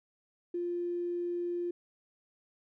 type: tone with tanh clipping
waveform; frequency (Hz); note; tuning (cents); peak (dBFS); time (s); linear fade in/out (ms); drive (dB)
triangle; 349.2; F4; 0; -31; 0.54-1.71; 5; 3
effects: none